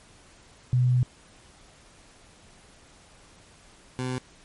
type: tone pair in turn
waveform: sine / 20% pulse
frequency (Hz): 125 / 127.48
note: B2 / C3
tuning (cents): +21 / -45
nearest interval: unison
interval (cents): 34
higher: second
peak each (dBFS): -18 / -23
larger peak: first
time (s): 0.73-1.03 / 3.99-4.18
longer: first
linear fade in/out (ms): 0
effects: pink hiss -54 dBFS RMS until 4.44 s + MP3 48 kbps